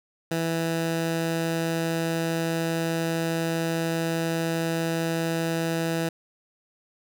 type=tone; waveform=15% pulse; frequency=164.81 Hz; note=E3; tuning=in tune; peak=-18 dBFS; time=0.31-6.09 s; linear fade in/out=5 ms; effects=none